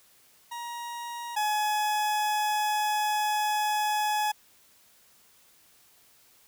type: tone pair in turn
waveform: 40% pulse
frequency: 947 / 845.3 Hz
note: A#5 / G#5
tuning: +27 / +30 cents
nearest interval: major second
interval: 197 cents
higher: first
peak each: -34 / -24 dBFS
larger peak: second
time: 0.51-1.36 / 1.36-4.32 s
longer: second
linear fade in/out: 10 ms
effects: white hiss -60 dBFS RMS until 6.47 s